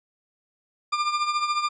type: tone with tremolo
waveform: 40% pulse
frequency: 1198 Hz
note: D6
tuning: 34 cents sharp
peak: -19 dBFS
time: 0.92-1.69 s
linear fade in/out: 10 ms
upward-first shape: triangle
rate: 14 Hz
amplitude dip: 70%
effects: resampled to 16000 Hz